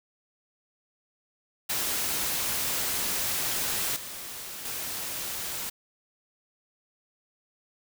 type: noise with level steps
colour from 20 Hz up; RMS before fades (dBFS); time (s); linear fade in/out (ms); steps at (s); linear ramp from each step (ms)
white; -29 / -39 / -34; 1.69-5.7; 10; 3.96 / 4.65; 5
effects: none